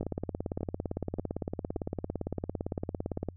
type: two click trains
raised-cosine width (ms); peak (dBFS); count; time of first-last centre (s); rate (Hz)
2; -19 / -22; 59 / 4; 0.01-3.287 / 0.03-1.764; 17.7 / 1.73
effects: added 89 Hz sine -48 dBFS peak until 3.36 s